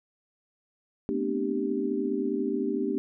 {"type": "tone cluster", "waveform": "sine", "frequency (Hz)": [218.1, 248.3, 262.7, 297.8, 390.6], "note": ["A3", "B3", "C4", "D4", "G4"], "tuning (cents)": [-15, 9, 7, 24, -6], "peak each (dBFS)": [-34, -32, -37, -31, -30], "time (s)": [1.09, 2.98], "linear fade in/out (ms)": 0, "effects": []}